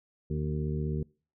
harmonic tone with a mistuned harmonic, 75.8 Hz, D#2, 45 cents flat, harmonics 1 / 2 / 3 / 4 / 5 / 6, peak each -34 / -31 / -37 / -46 / -38 / -43 dBFS, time 0.3-1.03 s, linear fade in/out 5 ms, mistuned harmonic 4, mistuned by -44 cents, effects noise-tail reverb RT60 0.4 s tail -25 dB re dry

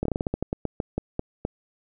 slowing click train, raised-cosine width 2 ms, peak -12 dBFS, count 15, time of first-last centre 0.03-1.451 s, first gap 24 ms, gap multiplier 1.2, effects none

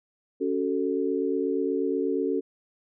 sine tone cluster, 279 / 375.2 / 443.5 Hz, C#4 / F#4 / A4, +11 / +24 / +14 cents, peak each -28 dBFS, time 0.4-2.41 s, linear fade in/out 20 ms, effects none

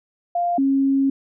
sine tone pair in turn, 698 / 272.4 Hz, F5 / C#4, -1 / -30 cents, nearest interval octave + major third, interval 1629 cents, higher first, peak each -18 / -15 dBFS, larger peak second, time 0.35-0.58 / 0.58-1.1 s, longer second, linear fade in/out 5 ms, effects none

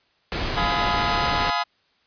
pink noise, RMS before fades -26 dBFS, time 0.32-1.5 s, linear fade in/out 0 ms
sawtooth chord, F half-diminished seventh, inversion none, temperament just, 698.5 / 838.1 / 1005.8 / 1257.2 Hz, F5 / Ab5 / Cb6 / Eb6, 0 / +16 / +31 / +18 cents, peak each -23 dBFS, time 0.56-1.64 s, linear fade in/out 20 ms
effects white hiss -64 dBFS RMS until 2.06 s + resampled to 11025 Hz

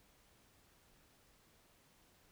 silence, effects pink hiss -69 dBFS RMS until 2.31 s

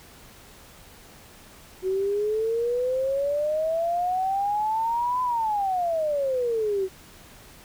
sine exponential two-way sweep, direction up then down, 370.4 to 1014 to 370.4 Hz, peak -22 dBFS, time 1.82-6.89 s, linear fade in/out 50 ms, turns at 5.22 s, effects pink hiss -49 dBFS RMS until 7.64 s

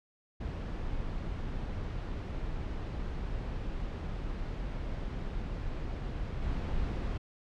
brown noise with level steps, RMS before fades -36 / -33 dBFS, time 0.4-7.18 s, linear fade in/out 10 ms, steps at 6.42 s, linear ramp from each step 2 ms, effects low-pass 4000 Hz 12 dB/octave

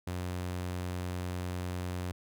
sawtooth tone, 90 Hz, F#2, 47 cents flat, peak -30 dBFS, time 0.07-2.12 s, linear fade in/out 5 ms, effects none

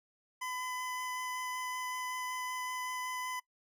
25% pulse tone with vibrato, 1008 Hz, B5, 35 cents sharp, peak -33 dBFS, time 0.41-3.4 s, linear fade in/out 10 ms, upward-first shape sine, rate 5.3 Hz, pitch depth 8 cents each way, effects noise-tail reverb RT60 0.1 s tail -20 dB re dry

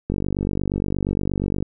click train, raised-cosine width 3 ms, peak -10 dBFS, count 75, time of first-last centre 0.1-1.626 s, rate 48.5 Hz, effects none

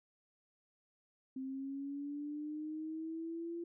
sine linear sweep, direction up, 261.6 to 342.4 Hz, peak -39 dBFS, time 1.36-3.64 s, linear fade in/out 5 ms, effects none

